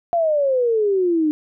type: exponential sweep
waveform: sine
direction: down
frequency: 698.5 to 298 Hz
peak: -15 dBFS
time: 0.13-1.31 s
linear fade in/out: 0 ms
effects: none

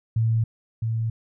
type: tone pair in turn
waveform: sine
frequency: 113 / 113 Hz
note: A2 / A2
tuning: +47 / +47 cents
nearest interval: unison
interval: 0 cents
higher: neither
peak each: -18 / -22 dBFS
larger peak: first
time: 0.16-0.44 / 0.82-1.1 s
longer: neither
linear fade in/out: 5 ms
effects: none

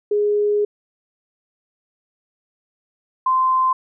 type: tone pair in turn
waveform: sine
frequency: 414.9 / 1037.7 Hz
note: G#4 / C6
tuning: -2 / -15 cents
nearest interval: octave + major third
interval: 1587 cents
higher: second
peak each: -15 / -14 dBFS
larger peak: second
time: 0.11-0.65 / 3.26-3.73 s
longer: first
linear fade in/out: 5 ms
effects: none

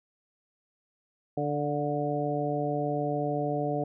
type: harmonic tone with a mistuned harmonic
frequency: 146.83 Hz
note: D3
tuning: in tune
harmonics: 1 / 2 / 3 / 4 / 5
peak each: -33 / -33 / -33 / -33 / -33 dBFS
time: 1.37-3.84 s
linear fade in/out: 5 ms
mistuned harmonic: 5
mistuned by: -19 cents
effects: none

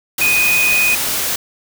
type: tone in noise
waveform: sine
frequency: 2489 Hz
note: D#7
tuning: in tune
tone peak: -12 dBFS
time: 0.21-0.95 s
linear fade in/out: 5 ms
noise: white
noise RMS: -19 dBFS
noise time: 0.18-1.36 s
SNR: +4 dB
effects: none

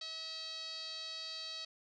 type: tone with low-pass filter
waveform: 5% pulse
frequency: 643 Hz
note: E5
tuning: 43 cents flat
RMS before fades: -44 dBFS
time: 0.01-1.65 s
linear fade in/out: 5 ms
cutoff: 4300 Hz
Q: 7.9
effects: none

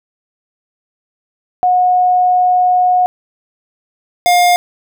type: tone pair in turn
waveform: sine / square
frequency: 727 / 709.2 Hz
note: F#5 / F5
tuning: -31 / +26 cents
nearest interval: unison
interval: 43 cents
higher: first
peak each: -8 dBFS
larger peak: neither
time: 1.63-3.06 / 4.26-4.56 s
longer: first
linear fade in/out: 0 ms
effects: none

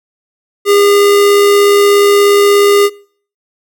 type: tone with amplitude modulation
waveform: square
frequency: 405.6 Hz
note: G#4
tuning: 41 cents flat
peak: -5 dBFS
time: 0.65-2.9 s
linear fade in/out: 50 ms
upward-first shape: sine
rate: 76.8 Hz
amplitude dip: 25%
effects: noise-tail reverb RT60 0.5 s tail -23 dB re dry

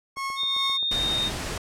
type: tone with tremolo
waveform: 30% pulse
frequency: 1091 Hz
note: C#6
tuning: 28 cents flat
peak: -24 dBFS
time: 0.16-0.78 s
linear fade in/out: 20 ms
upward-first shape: triangle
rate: 2.5 Hz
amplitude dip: 75%
type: click train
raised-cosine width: 1 ms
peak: -30 dBFS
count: 7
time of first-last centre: 0.17-0.961 s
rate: 7.59 Hz
type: tone with pitch glide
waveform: sine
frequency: 3655 to 3687 Hz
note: A#7 to A#7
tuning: -35 to -20 cents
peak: -23 dBFS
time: 0.36-1.31 s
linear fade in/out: 50 ms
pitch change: +15 cents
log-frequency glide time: 0.72-1.02 s
type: noise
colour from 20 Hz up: pink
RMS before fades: -31 dBFS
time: 0.91-1.58 s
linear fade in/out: 5 ms
effects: low-pass 9000 Hz 12 dB/octave

